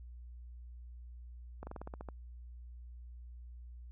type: slowing click train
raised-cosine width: 1 ms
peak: -30 dBFS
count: 9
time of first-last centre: 1.63-2.087 s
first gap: 40 ms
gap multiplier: 1.1
effects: added 60 Hz sine -47 dBFS peak until 3.91 s